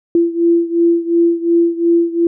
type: beating tone pair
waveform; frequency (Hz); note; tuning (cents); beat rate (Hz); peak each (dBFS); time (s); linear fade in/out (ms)
sine; 338.1 / 340.9; E4 / F4; +44 / -42; 2.8; -12 / -15; 0.15-2.27; 2
effects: none